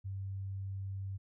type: tone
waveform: sine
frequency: 97.1 Hz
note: G2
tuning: 16 cents flat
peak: -37 dBFS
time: 0.04-1.18 s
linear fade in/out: 20 ms
effects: none